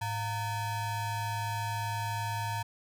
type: ring-modulated tone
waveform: square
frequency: 405.9 Hz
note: G#4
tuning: 40 cents flat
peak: -29 dBFS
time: 0.01-2.63 s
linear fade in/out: 10 ms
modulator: 513 Hz
effects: none